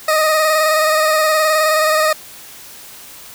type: tone with vibrato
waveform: 20% pulse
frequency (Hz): 622.3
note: D#5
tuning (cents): 0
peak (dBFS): -7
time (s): 0.08-2.13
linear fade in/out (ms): 5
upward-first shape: square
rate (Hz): 19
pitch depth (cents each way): 23
effects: white hiss -37 dBFS RMS until 3.34 s